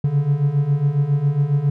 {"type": "beating tone pair", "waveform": "triangle", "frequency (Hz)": [138.59, 145.89], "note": ["C#3", "D3"], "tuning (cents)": [0, -11], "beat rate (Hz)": 7.3, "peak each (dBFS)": [-19, -15], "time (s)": [0.04, 1.7], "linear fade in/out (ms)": 5, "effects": []}